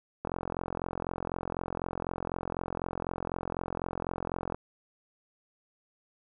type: click train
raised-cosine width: 1 ms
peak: -19 dBFS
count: 190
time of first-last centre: 0.25-4.545 s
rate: 44 Hz
effects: none